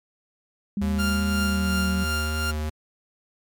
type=tone with pitch glide; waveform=sine; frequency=201.8 to 189.38 Hz; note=G#3 to F#3; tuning=-49 to +41 cents; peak=-23 dBFS; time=0.77-2.04 s; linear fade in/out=2 ms; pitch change=-110 cents; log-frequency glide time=1.44-1.71 s
type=tone with vibrato; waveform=square; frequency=77 Hz; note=D#2; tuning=17 cents flat; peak=-26 dBFS; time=0.81-2.7 s; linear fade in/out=10 ms; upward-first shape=sine; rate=2.7 Hz; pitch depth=16 cents each way
type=tone with tremolo; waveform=sawtooth; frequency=1396.9 Hz; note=F6; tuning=in tune; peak=-21 dBFS; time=0.98-2.52 s; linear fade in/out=20 ms; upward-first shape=triangle; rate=2.8 Hz; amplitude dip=55%
effects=MP3 96 kbps